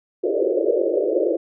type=band-pass noise; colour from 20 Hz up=pink; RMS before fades=-20 dBFS; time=0.23-1.37 s; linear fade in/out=10 ms; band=330 to 600 Hz; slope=96 dB/octave; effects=none